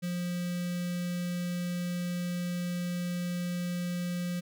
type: tone with notch filter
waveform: square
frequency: 176.6 Hz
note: F3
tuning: 20 cents sharp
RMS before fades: -33 dBFS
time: 0.02-4.41 s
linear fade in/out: 20 ms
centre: 880 Hz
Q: 0.77
effects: none